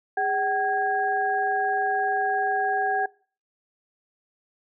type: tone cluster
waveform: sine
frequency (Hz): 410.1 / 763 / 1640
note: G#4 / G5 / G#6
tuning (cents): -22 / -47 / -22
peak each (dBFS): -31 / -23 / -28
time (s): 0.17-3.06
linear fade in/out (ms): 5
effects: noise-tail reverb RT60 0.4 s tail -22 dB re dry